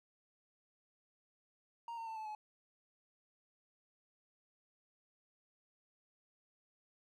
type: tone with pitch steps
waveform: triangle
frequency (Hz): 932.3 / 911.5 / 891.2 / 871.4 / 852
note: A#5 / A#5 / A5 / A5 / G#5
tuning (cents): 0 / -39 / +22 / -17 / +44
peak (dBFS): -40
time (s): 1.88-2.35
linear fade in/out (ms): 2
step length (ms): 94
effects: none